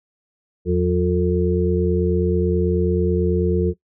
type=harmonic tone with a mistuned harmonic; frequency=89.2 Hz; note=F2; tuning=37 cents sharp; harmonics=1 / 2 / 4 / 5; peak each=-21 / -21 / -21 / -21 dBFS; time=0.65-3.74 s; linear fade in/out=50 ms; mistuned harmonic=1; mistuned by=-130 cents; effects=noise-tail reverb RT60 0.1 s tail -19 dB re dry

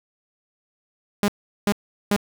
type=tone bursts; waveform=sawtooth; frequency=204.1 Hz; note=G#3; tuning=30 cents flat; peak=-13 dBFS; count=3; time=1.23-2.163 s; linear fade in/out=0 ms; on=51 ms; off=390 ms; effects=8-bit

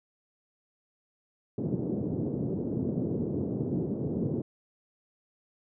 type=band-pass noise; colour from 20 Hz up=pink; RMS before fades=-31 dBFS; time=1.58-4.42 s; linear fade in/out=2 ms; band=120 to 420 Hz; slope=24 dB/octave; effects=none

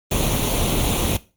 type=noise with comb filter; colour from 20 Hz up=pink; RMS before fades=-20 dBFS; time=0.11-1.17 s; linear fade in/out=5 ms; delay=0.3 ms; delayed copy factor=+0.65; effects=noise-tail reverb RT60 0.3 s tail -17 dB re dry + Opus 32 kbps

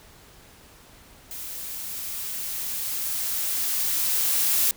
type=noise with level ramp; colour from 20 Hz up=blue; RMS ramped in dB=-36 to -21 dBFS; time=1.31-4.71 s; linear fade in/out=0 ms; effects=pink hiss -51 dBFS RMS until 4.76 s

